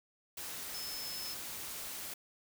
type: tone in noise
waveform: sine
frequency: 5220 Hz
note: E8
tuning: 18 cents flat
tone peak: -42 dBFS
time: 0.74-1.34 s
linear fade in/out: 5 ms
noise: white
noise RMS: -43 dBFS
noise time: 0.37-2.14 s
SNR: -2 dB
effects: none

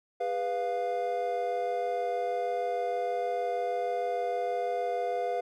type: chord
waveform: triangle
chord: F diminished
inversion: first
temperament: equal with one note detuned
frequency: 407.5 / 493.9 / 698.5 Hz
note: Ab4 / Cb5 / F5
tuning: -33 / 0 / 0 cents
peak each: -35 / -30 / -29 dBFS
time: 0.2-5.41 s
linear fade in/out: 10 ms
effects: none

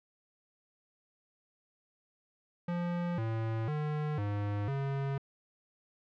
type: tone with pitch steps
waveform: square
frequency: 174.1 / 112.4 / 150.9 / 102.5 / 137.7 Hz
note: F3 / A2 / D3 / G#2 / C#3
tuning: -5 / +37 / +47 / -22 / -11 cents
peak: -32 dBFS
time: 2.68-5.18 s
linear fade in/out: 5 ms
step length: 500 ms
effects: low-pass 2000 Hz 12 dB/octave

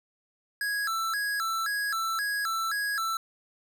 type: tone with vibrato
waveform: square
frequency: 1486 Hz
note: F#6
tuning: 7 cents sharp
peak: -28 dBFS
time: 0.61-3.17 s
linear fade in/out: 2 ms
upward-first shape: square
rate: 1.9 Hz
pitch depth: 190 cents each way
effects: none

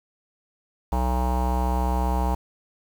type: tone with low-pass filter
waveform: square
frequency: 62.6 Hz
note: B1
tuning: 24 cents sharp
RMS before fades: -23 dBFS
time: 0.92-2.35 s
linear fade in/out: 5 ms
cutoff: 890 Hz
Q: 6.6
effects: 7-bit

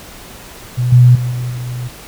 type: tone with level steps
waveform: sine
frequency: 123.47 Hz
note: B2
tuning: in tune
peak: -12 / -3 / -15 / -17 / -20 dBFS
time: 0.77-1.89 s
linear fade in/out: 20 ms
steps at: 0.92 / 1.15 / 1.31 / 1.5 s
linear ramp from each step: 5 ms
effects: pink hiss -35 dBFS RMS until 2.07 s

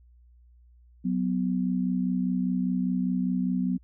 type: tone pair together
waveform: sine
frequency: 185 / 250 Hz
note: F#3 / B3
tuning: 0 / +21 cents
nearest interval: perfect fourth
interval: 521 cents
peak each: -26 / -27 dBFS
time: 1.04-3.78 s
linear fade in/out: 20 ms
effects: added 60 Hz sine -53 dBFS peak until 3.83 s

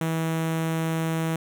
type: tone with notch filter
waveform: sawtooth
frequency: 162.3 Hz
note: E3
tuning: 27 cents flat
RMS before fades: -26 dBFS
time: 0.01-1.36 s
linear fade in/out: 2 ms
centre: 4700 Hz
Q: 1.8
effects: none

